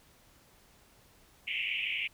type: band-pass noise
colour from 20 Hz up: white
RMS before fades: -34 dBFS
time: 1.47-2.08 s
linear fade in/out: 10 ms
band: 2100 to 3000 Hz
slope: 96 dB/octave
effects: pink hiss -62 dBFS RMS until 2.13 s